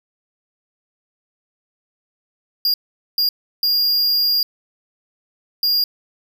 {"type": "tone bursts at uneven times", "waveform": "square", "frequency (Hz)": 4824, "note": "D8", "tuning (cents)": 46, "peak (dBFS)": -15, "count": 4, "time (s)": [[2.65, 2.74], [3.18, 3.29], [3.63, 4.43], [5.63, 5.84]], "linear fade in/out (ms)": 2, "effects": []}